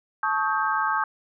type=tone cluster; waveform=sine; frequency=871 / 1108 / 1267 / 1578 Hz; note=A5 / C#6 / D#6 / G6; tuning=-18 / -1 / +31 / +11 cents; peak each=-27 dBFS; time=0.23-1.04 s; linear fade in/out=2 ms; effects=none

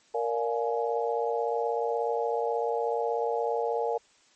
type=chord; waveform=sine; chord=Bb dominant seventh; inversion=none; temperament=just; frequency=466.2 / 582.7 / 699.2 / 839.1 Hz; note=Bb4 / D5 / F5 / Ab5; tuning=0 / -14 / +2 / +18 cents; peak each=-28 / -34 / -33 / -32 dBFS; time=0.14-3.98 s; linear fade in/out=10 ms; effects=white hiss -62 dBFS RMS until 4.35 s + MP3 32 kbps

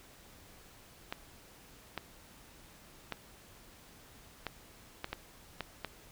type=clicks; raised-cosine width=0.3 ms; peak=-20 dBFS; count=8; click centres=1.125 / 1.977 / 3.123 / 4.467 / 5.044 / 5.13 / 5.607 / 5.847 s; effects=pink hiss -57 dBFS RMS until 6.11 s

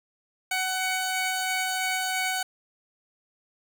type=tone pair together; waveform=15% pulse; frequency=749 / 2244 Hz; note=F#5 / C#7; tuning=+21 / +21 cents; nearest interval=octave + perfect fifth; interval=1900 cents; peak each=-20 / -26 dBFS; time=0.51-2.43 s; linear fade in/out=5 ms; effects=none

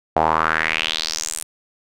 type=tone with band-pass filter sweep; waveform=sawtooth; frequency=79.5 Hz; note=D#2; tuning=38 cents sharp; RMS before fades=-21 dBFS; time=0.16-1.43 s; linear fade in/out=5 ms; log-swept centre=720 to 9800 Hz; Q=3.9; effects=none

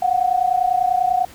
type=tone pair together; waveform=sine; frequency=718 / 748.1 Hz; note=F5 / F#5; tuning=+48 / +19 cents; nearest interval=minor second; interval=71 cents; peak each=-18 dBFS; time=0.02-1.25 s; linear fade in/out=5 ms; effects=pink hiss -44 dBFS RMS until 1.34 s

